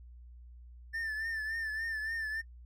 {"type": "tone with vibrato", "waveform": "triangle", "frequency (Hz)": 1777, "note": "A6", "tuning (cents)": 17, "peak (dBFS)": -32, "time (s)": [0.93, 2.42], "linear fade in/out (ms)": 20, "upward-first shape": "triangle", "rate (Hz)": 3.5, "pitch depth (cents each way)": 65, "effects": ["noise-tail reverb RT60 0.1 s tail -22 dB re dry", "added 60 Hz sine -49 dBFS peak until 2.65 s"]}